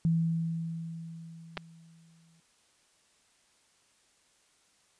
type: tone with exponential decay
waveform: sine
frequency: 164.81 Hz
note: E3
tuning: in tune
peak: -22 dBFS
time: 0.05-2.4 s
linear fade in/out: 0 ms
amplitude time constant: 510 ms
type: clicks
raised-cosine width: 0.3 ms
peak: -19 dBFS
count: 2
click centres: 1.571 / 1.576 s
effects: white hiss -67 dBFS RMS until 4.99 s + resampled to 22050 Hz